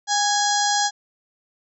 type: harmonic tone with a mistuned harmonic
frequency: 830.6 Hz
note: G#5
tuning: in tune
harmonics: 1 / 2 / 4 / 5 / 6 / 7 / 8 / 9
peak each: -21 / -26 / -29 / -29 / -28 / -28 / -28 / -32 dBFS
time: 0.07-0.91 s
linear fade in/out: 50 ms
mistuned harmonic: 1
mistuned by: -31 cents
effects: none